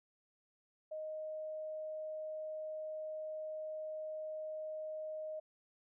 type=tone; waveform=sine; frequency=622.3 Hz; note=D#5; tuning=in tune; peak=-40 dBFS; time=0.91-5.4 s; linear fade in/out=10 ms; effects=none